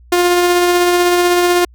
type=tone with tremolo; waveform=sawtooth; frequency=353.3 Hz; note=F4; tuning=20 cents sharp; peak=-5 dBFS; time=0.12-1.65 s; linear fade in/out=5 ms; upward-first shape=sine; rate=16 Hz; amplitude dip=25%; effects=added 60 Hz sine -40 dBFS peak until 1.74 s